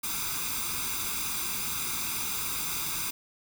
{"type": "noise with comb filter", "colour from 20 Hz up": "white", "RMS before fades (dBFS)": -32, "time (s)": [0.03, 3.11], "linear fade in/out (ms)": 10, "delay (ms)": 0.82, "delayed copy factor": 0.85, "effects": []}